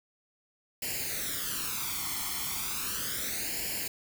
white noise with flanger, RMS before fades -34 dBFS, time 0.82-3.88 s, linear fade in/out 5 ms, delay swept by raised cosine 0.41 to 0.94 ms, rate 0.35 Hz, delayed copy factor +0.75, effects none

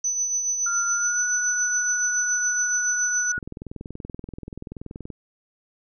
sine tone with tremolo, 6000 Hz, F#8, 23 cents sharp, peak -20 dBFS, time 0.04-3.32 s, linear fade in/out 5 ms, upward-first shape triangle, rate 7.1 Hz, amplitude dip 50%
sine tone with pitch glide, 1390 to 1457.4 Hz, F6 to F#6, -9 to -27 cents, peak -25 dBFS, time 0.66-3.39 s, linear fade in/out 5 ms, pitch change +82 cents, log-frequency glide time 0.91-1.25 s
click train, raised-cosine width 3 ms, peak -22 dBFS, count 37, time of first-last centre 3.38-5.102 s, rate 20.9 Hz
effects none

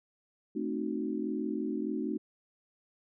sine chord, A diminished seventh, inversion none, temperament equal with one note detuned, 220 / 261.6 / 306.3 / 370 Hz, A3 / C4 / Eb4 / Gb4, 0 / 0 / -27 / 0 cents, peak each -36 / -37 / -35 / -38 dBFS, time 0.55-2.18 s, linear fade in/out 10 ms, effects none

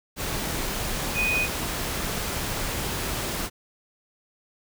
sine tone in noise, 2489 Hz, D#7, in tune, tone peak -22 dBFS, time 1.14-1.48 s, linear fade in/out 50 ms, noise pink, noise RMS -29 dBFS, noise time 0.16-3.5 s, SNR +4 dB, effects none

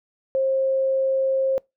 sine tone, 533 Hz, C5, 32 cents sharp, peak -18 dBFS, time 0.35-1.58 s, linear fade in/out 0 ms, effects noise-tail reverb RT60 0.2 s tail -25 dB re dry

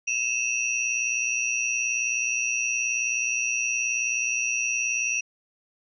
sine tone cluster, 2587 / 2706 / 5790 Hz, E7 / E7 / F#8, -33 / +45 / -38 cents, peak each -28 dBFS, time 0.07-5.21 s, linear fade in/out 10 ms, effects none

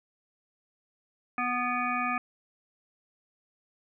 harmonic tone with a mistuned harmonic, 245.9 Hz, B3, 7 cents flat, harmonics 1 / 3 / 5 / 7 / 9 / 10, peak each -35 / -34 / -30 / -38 / -36 / -36 dBFS, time 1.38-2.18 s, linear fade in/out 2 ms, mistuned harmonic 9, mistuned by +44 cents, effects none

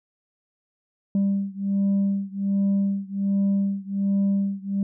sine beating tone pair, 197.2 / 198.5 Hz, G3 / G3, +11 / +22 cents, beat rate 1.3 Hz, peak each -21 / -22 dBFS, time 1.15-4.83 s, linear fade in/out 2 ms, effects tanh soft clip ceiling -17 dBFS

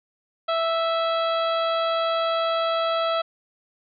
harmonic tone with a mistuned harmonic, 659.3 Hz, E5, in tune, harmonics 1 / 2 / 3 / 4 / 5 / 6 / 7, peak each -23 / -25 / -39 / -38 / -33 / -37 / -46 dBFS, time 0.48-3.22 s, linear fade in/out 10 ms, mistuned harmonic 4, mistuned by -23 cents, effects none

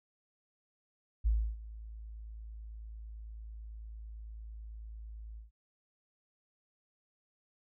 sine tone with ADSR envelope, 54.5 Hz, A1, 16 cents flat, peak -24 dBFS, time 1.24-5.51 s, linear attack 24 ms, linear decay 300 ms, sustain -19 dB, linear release 140 ms, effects none

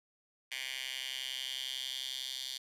10% pulse tone with high-pass filter sweep, 131.1 Hz, C3, 4 cents sharp, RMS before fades -40 dBFS, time 0.51-2.58 s, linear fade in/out 10 ms, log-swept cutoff 2500 to 3800 Hz, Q 4.1, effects resampled to 32000 Hz

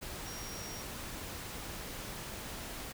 sine tone in noise, 5620 Hz, F8, 10 cents sharp, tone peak -47 dBFS, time 0.25-0.83 s, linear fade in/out 20 ms, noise pink, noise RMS -43 dBFS, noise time 0.01-2.93 s, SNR -7 dB, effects none

